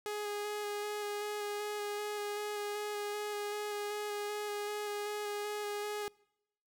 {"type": "tone with vibrato", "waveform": "sawtooth", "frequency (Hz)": 415.3, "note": "G#4", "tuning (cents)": 0, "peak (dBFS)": -32, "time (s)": [0.06, 6.08], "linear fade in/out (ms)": 0, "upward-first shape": "square", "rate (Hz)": 2.6, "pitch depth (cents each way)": 11, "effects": ["noise-tail reverb RT60 0.8 s tail -25 dB re dry"]}